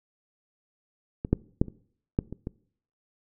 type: clicks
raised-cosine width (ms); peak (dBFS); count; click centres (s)
3; -17 / -7 / -8 / -27 / -9 / -23 / -19; 7; 1.249 / 1.33 / 1.615 / 1.683 / 2.189 / 2.326 / 2.471
effects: noise-tail reverb RT60 0.6 s tail -23 dB re dry